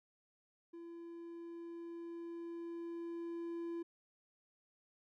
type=tone with level ramp; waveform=triangle; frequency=338.2 Hz; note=E4; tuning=44 cents sharp; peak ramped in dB=-46 to -37 dBFS; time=0.73-3.83 s; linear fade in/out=10 ms; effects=none